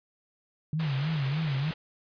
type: tone with vibrato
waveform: sine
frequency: 146.83 Hz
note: D3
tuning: in tune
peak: -26 dBFS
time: 0.73-1.71 s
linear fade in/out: 2 ms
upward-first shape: sine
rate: 3.3 Hz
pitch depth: 170 cents each way
type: low-pass noise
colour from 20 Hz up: white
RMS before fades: -41 dBFS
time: 0.79-1.74 s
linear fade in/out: 10 ms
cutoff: 3700 Hz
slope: 24 dB/octave
effects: resampled to 11025 Hz